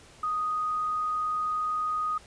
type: tone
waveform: sine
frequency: 1244.5 Hz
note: D#6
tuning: in tune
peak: -26 dBFS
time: 0.23-2.18 s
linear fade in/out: 5 ms
effects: pink hiss -53 dBFS RMS until 2.26 s + resampled to 22050 Hz